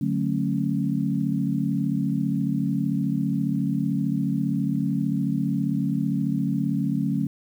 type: chord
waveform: sine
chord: D major seventh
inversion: none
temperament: equal with one note detuned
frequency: 146.83 / 185 / 220 / 274 Hz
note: D3 / F#3 / A3 / C#4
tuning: 0 / 0 / 0 / -20 cents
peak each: -27 dBFS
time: 0.01-7.27 s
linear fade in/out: 5 ms
effects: 9-bit